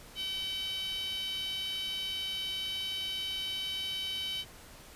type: tone with high-pass filter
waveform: 10% pulse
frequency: 763 Hz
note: G5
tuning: 47 cents flat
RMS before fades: -36 dBFS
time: 0.15-4.45 s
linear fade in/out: 50 ms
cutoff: 3000 Hz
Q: 4.9
effects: pink hiss -52 dBFS RMS until 4.95 s + resampled to 32000 Hz